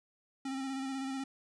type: tone with vibrato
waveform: square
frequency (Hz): 267.8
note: C4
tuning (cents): +40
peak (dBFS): -36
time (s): 0.45-1.24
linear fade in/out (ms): 5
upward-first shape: square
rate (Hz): 16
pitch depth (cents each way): 23
effects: resampled to 22050 Hz